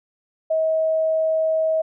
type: tone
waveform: sine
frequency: 638 Hz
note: D#5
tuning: 43 cents sharp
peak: -17 dBFS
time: 0.5-1.82 s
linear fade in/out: 10 ms
effects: none